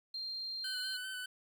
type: tone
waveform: sine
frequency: 4186 Hz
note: C8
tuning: in tune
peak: -38 dBFS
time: 0.14-0.97 s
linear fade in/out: 5 ms
type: tone with vibrato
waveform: 25% pulse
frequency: 1514 Hz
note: F#6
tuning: 39 cents sharp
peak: -36 dBFS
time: 0.64-1.26 s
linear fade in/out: 5 ms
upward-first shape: square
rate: 5 Hz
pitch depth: 20 cents each way
effects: 11-bit